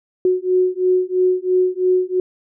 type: beating tone pair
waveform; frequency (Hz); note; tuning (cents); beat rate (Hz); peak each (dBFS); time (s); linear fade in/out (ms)
sine; 365.9 / 368.9; F#4 / F#4; -19 / -5; 3; -17; 0.25-2.2; 2
effects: none